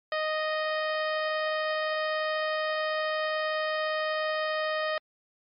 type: harmonic tone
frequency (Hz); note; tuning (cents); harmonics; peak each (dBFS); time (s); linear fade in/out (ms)
621; D#5; -3; 1 / 2 / 3 / 4 / 5 / 6 / 7 / 8; -29 / -33 / -33 / -42 / -41 / -45 / -46 / -46; 0.12-4.98; 2
effects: MP3 32 kbps